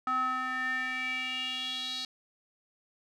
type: tone with band-pass filter sweep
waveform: square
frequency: 256.8 Hz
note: C4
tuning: 32 cents flat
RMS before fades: -33 dBFS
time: 0.07-2.05 s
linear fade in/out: 2 ms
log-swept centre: 1200 to 4200 Hz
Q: 5.8
effects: none